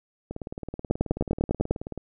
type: two click trains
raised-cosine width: 2 ms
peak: -20 / -9 dBFS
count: 32 / 9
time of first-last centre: 0.31-1.977 / 0.91-1.71 s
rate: 18.6 / 10 Hz
effects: none